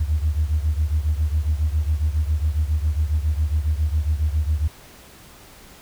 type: beating tone pair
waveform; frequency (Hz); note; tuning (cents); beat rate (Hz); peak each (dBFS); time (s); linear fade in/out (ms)
sine; 74.2 / 81.5; D2 / E2; +18 / -19; 7.3; -19 / -22; 0-4.68; 10
effects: tanh soft clip ceiling -12 dBFS + pink hiss -46 dBFS RMS until 5.81 s